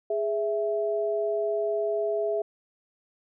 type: tone pair together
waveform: sine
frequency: 415.3 / 659.2 Hz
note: G#4 / E5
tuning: 0 / 0 cents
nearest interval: minor sixth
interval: 800 cents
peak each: -27 dBFS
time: 0.1-2.42 s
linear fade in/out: 5 ms
effects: none